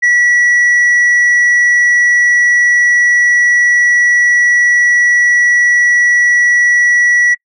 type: tone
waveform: sine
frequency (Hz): 1941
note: B6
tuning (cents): -31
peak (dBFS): -4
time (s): 0.02-7.35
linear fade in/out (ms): 20
effects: noise-tail reverb RT60 0.1 s tail -24 dB re dry + tanh soft clip ceiling -6 dBFS